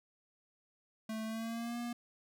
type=tone with pitch glide; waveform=square; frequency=220 to 238.5 Hz; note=A3 to A#3; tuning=0 to +40 cents; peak=-38 dBFS; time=1.09-1.93 s; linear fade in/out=5 ms; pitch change=+140 cents; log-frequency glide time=1.25-1.78 s; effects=none